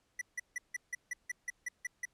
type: tone bursts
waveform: square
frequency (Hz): 1965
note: B6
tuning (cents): -9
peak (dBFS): -35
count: 11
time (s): 0.19-2.054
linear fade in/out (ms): 5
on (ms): 24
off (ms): 160
effects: pink hiss -75 dBFS RMS until 2.13 s + low-pass 10000 Hz 12 dB/octave